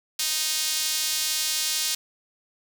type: tone with high-pass filter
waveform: sawtooth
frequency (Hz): 311.1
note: D#4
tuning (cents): 0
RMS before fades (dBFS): -26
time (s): 0.19-1.95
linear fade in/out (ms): 5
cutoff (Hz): 4400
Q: 1.1
effects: none